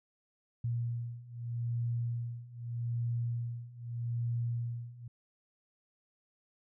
sine beating tone pair, 117.9 / 118.71 Hz, A#2 / A#2, +20 / +32 cents, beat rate 0.81 Hz, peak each -37 / -35 dBFS, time 0.64-5.08 s, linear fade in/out 5 ms, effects none

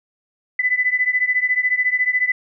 sine beating tone pair, 1996 / 2010 Hz, B6 / B6, +18 / +30 cents, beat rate 14 Hz, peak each -18 / -20 dBFS, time 0.59-2.32 s, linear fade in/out 5 ms, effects none

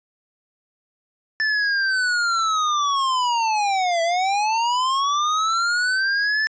square linear two-way sweep, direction down then up, 1760 to 659.3 to 1760 Hz, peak -19 dBFS, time 1.4-6.47 s, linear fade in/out 0 ms, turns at 4.02 s, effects resampled to 16000 Hz

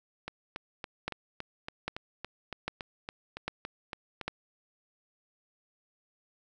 two click trains, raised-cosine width 0.3 ms, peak -21 / -16 dBFS, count 15 / 5, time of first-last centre 0.28-4.213 / 1.08-4.28 s, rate 3.56 / 1.25 Hz, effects none

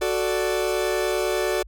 40% pulse chord, D major, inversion first, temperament equal, 370 / 440 / 587.3 Hz, F#4 / A4 / D5, 0 / 0 / 0 cents, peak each -24 / -26 / -26 dBFS, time 0.01-1.63 s, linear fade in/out 10 ms, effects added 50 Hz sine -42 dBFS peak until 1.67 s

